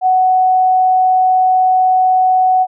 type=tone; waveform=sine; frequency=744 Hz; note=F#5; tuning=9 cents sharp; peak=-8 dBFS; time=0.01-2.67 s; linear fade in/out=50 ms; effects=none